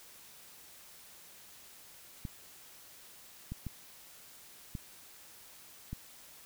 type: clicks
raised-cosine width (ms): 5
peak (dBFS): -26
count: 5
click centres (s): 2.252 / 3.52 / 3.667 / 4.752 / 5.93
effects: white hiss -55 dBFS RMS until 6.45 s